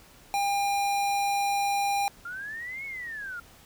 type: tone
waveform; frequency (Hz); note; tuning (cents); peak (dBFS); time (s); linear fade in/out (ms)
square; 803; G5; +41; -25; 0.34-2.08; 0
type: linear two-way sweep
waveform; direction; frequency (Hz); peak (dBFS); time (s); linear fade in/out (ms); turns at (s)
sine; up then down; 1376 to 2217 to 1376; -34; 2.25-3.4; 5; 2.85
effects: pink hiss -54 dBFS RMS until 3.65 s